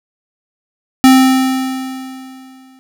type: tone with exponential decay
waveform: square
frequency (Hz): 261.6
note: C4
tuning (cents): 0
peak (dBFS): -3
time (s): 1.04-2.79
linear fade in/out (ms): 0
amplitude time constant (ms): 380
effects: none